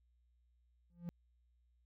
triangle tone with exponential growth, 172.9 Hz, F3, 17 cents flat, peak -35 dBFS, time 0.9-1.09 s, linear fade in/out 0 ms, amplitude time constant 41 ms, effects added 60 Hz sine -70 dBFS peak until 1.85 s

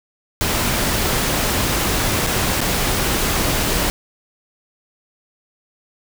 pink noise with dropouts, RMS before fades -19 dBFS, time 0.41-3.9 s, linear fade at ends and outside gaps 0 ms, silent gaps 2.265-2.27 / 2.606-2.614 s, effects none

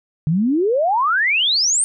sine exponential sweep, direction up, 146.83 to 9100 Hz, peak -14 dBFS, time 0.27-1.84 s, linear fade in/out 0 ms, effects none

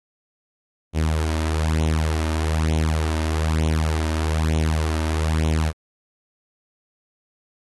sawtooth tone with flanger, 78.9 Hz, D#2, 25 cents sharp, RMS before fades -21 dBFS, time 0.93-5.73 s, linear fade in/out 50 ms, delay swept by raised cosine 0.3 to 3.3 ms, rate 1.1 Hz, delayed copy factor +0.55, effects AAC 32 kbps

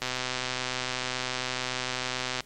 click train, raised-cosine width 0.2 ms, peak -12 dBFS, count 304, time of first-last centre 0.02-2.406 s, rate 127 Hz, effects pink hiss -56 dBFS RMS until 2.45 s + MP3 64 kbps

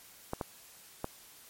clicks, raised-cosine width 1 ms, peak -19 dBFS, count 3, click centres 0.334 / 0.412 / 1.044 s, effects white hiss -55 dBFS RMS until 1.49 s + MP3 64 kbps

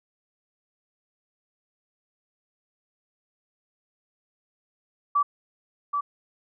sine tone with echo, 1154 Hz, D6, 31 cents flat, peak -18 dBFS, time 5.15-5.23 s, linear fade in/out 10 ms, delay 780 ms, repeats 1, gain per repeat -5 dB, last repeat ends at 6.01 s, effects none

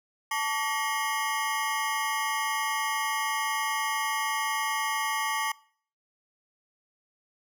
25% pulse ring-modulated tone, 1011 Hz, B5, 40 cents sharp, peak -20 dBFS, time 0.31-5.52 s, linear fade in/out 5 ms, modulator 130 Hz, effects noise-tail reverb RT60 0.5 s tail -22 dB re dry

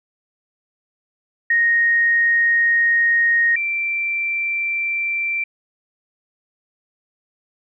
sine tone pair in turn, 1864.7 / 2349 Hz, A#6 / D7, 0 / 0 cents, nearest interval major third, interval 400 cents, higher second, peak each -13 / -19 dBFS, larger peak first, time 1.5-3.56 / 3.56-5.44 s, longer first, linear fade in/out 5 ms, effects none

